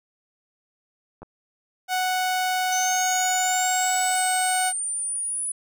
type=clicks; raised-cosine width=1 ms; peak=-27 dBFS; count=2; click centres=1.22 / 1.23 s
type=tone; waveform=sawtooth; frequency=740 Hz; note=F#5; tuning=in tune; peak=-18 dBFS; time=1.88-4.73 s; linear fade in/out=50 ms
type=linear sweep; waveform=sine; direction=up; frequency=6100 to 9970 Hz; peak=-25 dBFS; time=2.72-5.52 s; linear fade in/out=5 ms
effects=none